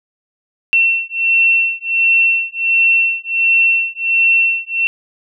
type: beating tone pair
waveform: sine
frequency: 2705 / 2706.4 Hz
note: E7 / E7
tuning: +44 / +45 cents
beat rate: 1.4 Hz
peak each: -14 dBFS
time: 0.73-4.87 s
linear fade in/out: 0 ms
effects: none